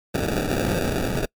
white noise with sample-and-hold, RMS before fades -23 dBFS, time 0.14-1.26 s, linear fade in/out 10 ms, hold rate 1050 Hz, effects noise-tail reverb RT60 0.1 s tail -26 dB re dry + MP3 96 kbps

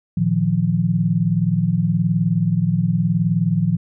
sine chord, Bb suspended fourth, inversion none, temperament equal with one note detuned, 113.94 / 155.56 / 174.61 Hz, Bb2 / Eb3 / F3, -39 / 0 / 0 cents, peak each -22 / -20 / -18 dBFS, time 0.17-3.77 s, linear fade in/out 5 ms, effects none

